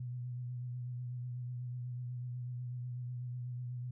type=tone with vibrato; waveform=sine; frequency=123.47 Hz; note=B2; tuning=in tune; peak=-38 dBFS; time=0-3.91 s; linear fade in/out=5 ms; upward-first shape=triangle; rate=8.1 Hz; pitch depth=36 cents each way; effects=none